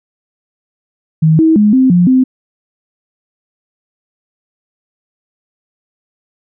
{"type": "tone with pitch steps", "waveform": "sine", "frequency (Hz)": [158.2, 320.7, 209.4, 260.4, 176.6, 258.4], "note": ["D#3", "E4", "G#3", "C4", "F3", "C4"], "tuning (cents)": [29, -48, 15, -8, 20, -21], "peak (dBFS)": -5, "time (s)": [1.22, 2.24], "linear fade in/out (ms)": 10, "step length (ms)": 170, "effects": []}